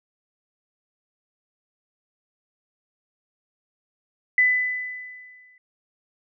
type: tone with exponential decay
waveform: sine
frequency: 2000 Hz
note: B6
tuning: 21 cents sharp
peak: -13 dBFS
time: 4.38-5.58 s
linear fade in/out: 2 ms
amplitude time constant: 260 ms
effects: none